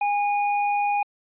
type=tone; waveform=square; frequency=819 Hz; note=G#5; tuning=24 cents flat; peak=-21 dBFS; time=0.01-1.03 s; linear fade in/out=5 ms; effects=resampled to 8000 Hz